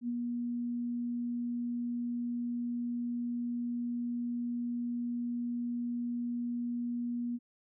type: tone with ADSR envelope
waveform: sine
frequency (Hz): 240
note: B3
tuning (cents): -49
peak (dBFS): -30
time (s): 0.01-7.39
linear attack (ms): 72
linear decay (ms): 35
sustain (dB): -2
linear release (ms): 39
effects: none